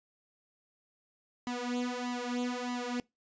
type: tone with flanger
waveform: sawtooth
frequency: 245.8 Hz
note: B3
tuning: 8 cents flat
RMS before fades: -35 dBFS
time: 1.47-3 s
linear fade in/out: 0 ms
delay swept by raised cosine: 0.99 to 3.79 ms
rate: 1.6 Hz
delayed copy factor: +0.8
effects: noise-tail reverb RT60 0.2 s tail -23 dB re dry + resampled to 16000 Hz